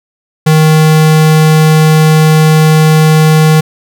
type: tone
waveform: square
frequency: 156.3 Hz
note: D#3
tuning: 8 cents sharp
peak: -4 dBFS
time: 0.46-3.61 s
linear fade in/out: 10 ms
effects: none